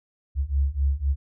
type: beating tone pair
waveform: sine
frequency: 67.5 / 71.4 Hz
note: C#2 / D2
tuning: -45 / -48 cents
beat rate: 3.9 Hz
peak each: -24 / -23 dBFS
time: 0.35-1.16 s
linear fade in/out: 50 ms
effects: none